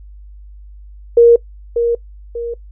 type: tone with echo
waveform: sine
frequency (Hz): 470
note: A#4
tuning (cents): +14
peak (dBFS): -3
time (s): 1.17-1.36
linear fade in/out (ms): 5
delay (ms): 590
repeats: 2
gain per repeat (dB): -8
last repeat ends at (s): 2.54
effects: noise-tail reverb RT60 0.1 s tail -21 dB re dry + added 50 Hz sine -34 dBFS peak until 2.71 s